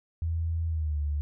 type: tone with pitch glide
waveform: sine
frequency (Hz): 82.41 to 73.42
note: E2 to D2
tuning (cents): 0 to 0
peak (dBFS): -26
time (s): 0.22-1.21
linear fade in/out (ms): 0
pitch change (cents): -200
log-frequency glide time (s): 0.67-0.99
effects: none